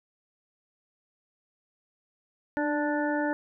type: harmonic tone with a mistuned harmonic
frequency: 293.7 Hz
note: D4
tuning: in tune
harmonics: 1 / 2 / 3 / 5 / 6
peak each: -28 / -31 / -33 / -35 / -36 dBFS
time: 2.57-3.33 s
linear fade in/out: 0 ms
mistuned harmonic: 1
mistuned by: +28 cents
effects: none